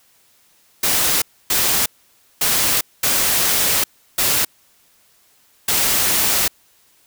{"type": "noise bursts at uneven times", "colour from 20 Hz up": "white", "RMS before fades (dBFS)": -17, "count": 6, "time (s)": [[0.83, 1.22], [1.5, 1.86], [2.41, 2.81], [3.03, 3.84], [4.18, 4.45], [5.68, 6.48]], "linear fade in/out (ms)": 5, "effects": ["white hiss -56 dBFS RMS until 7.06 s"]}